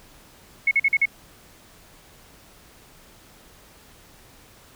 sine tone bursts, 2190 Hz, C#7, 22 cents flat, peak -15 dBFS, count 5, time 0.67-1.056 s, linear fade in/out 5 ms, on 42 ms, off 44 ms, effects pink hiss -51 dBFS RMS until 4.75 s

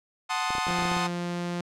sawtooth chord, F# diminished seventh, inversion none, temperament equal, 740 / 880 / 1046.5 / 1244.5 Hz, F#5 / A5 / C6 / Eb6, 0 / 0 / 0 / 0 cents, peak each -28 dBFS, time 0.29-1.08 s, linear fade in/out 20 ms
clicks, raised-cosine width 2 ms, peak -24 dBFS, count 10, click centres 0.505 / 0.552 / 0.583 / 0.669 / 0.707 / 0.788 / 0.823 / 0.854 / 0.917 / 0.968 s
sawtooth tone, 174.61 Hz, F3, in tune, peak -25 dBFS, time 0.68-1.61 s, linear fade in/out 2 ms
effects low-pass 7000 Hz 12 dB/octave

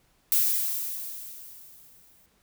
violet noise with exponential decay, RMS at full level -21 dBFS, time 0.32-2.26 s, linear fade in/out 0 ms, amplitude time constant 420 ms, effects pink hiss -66 dBFS RMS until 2.42 s

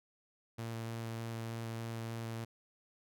sawtooth tone with vibrato, 114.4 Hz, A#2, 32 cents flat, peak -35 dBFS, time 0.58-2.45 s, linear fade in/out 10 ms, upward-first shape square, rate 3.3 Hz, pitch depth 8 cents each way, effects none

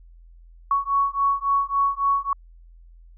sine beating tone pair, 1113 / 1116.6 Hz, C#6 / C#6, +7 / +12 cents, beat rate 3.6 Hz, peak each -22 dBFS, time 0.71-2.33 s, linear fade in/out 2 ms, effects added 42 Hz sine -45 dBFS peak until 3.17 s

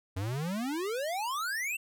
square exponential sweep, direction up, 89.6 to 2765 Hz, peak -32 dBFS, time 0.16-1.77 s, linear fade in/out 10 ms, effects none

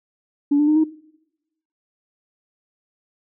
sine tone with pitch steps, 287.1 / 296 / 305.2 / 314.7 Hz, D4 / D4 / D#4 / D#4, -39 / +14 / -33 / +20 cents, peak -12 dBFS, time 0.51-0.842 s, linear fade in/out 10 ms, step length 83 ms, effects noise-tail reverb RT60 0.9 s tail -21 dB re dry + tanh soft clip ceiling -9 dBFS

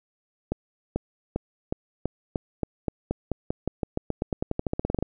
accelerating click train, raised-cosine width 2 ms, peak -12 dBFS, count 28, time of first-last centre 0.52-5.026 s, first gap 440 ms, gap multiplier 0.91, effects none

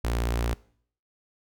sawtooth tone with notch filter, 58.27 Hz, A#1, in tune, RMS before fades -27 dBFS, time 0.04-0.54 s, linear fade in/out 5 ms, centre 160 Hz, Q 1.8, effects noise-tail reverb RT60 0.6 s tail -22 dB re dry

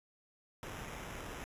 pink noise with sample-and-hold, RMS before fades -45 dBFS, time 0.63-1.44 s, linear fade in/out 0 ms, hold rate 4410 Hz, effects resampled to 32000 Hz

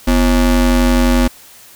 square ring-modulated tone, 146.83 Hz, D3, in tune, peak -7 dBFS, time 0.07-1.28 s, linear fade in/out 10 ms, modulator 101 Hz, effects white hiss -41 dBFS RMS until 1.75 s

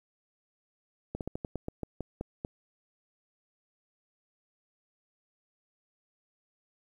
slowing click train, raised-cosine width 2 ms, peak -21 dBFS, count 11, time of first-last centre 1.15-2.449 s, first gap 58 ms, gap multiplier 1.17, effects 10-bit

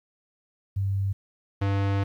sine / square tone pair in turn, 98 / 98.97 Hz, G2 / G2, 0 / +17 cents, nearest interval unison, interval 17 cents, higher second, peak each -23 dBFS, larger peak neither, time 0.76-1.13 / 1.61-2.04 s, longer second, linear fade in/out 10 ms, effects low-pass 3000 Hz 12 dB/octave + 10-bit

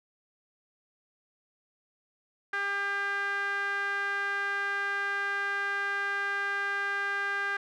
sawtooth tone with band-pass filter, 400 Hz, G4, 35 cents sharp, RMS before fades -31 dBFS, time 2.53-7.57 s, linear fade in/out 5 ms, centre 1600 Hz, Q 4.7, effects none

